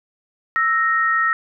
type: tone pair together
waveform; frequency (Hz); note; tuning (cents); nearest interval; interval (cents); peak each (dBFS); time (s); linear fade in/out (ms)
sine; 1318.5 / 1864.6; E6 / A#6; 0 / 0; tritone; 600; -18; 0.56-1.33; 0
effects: none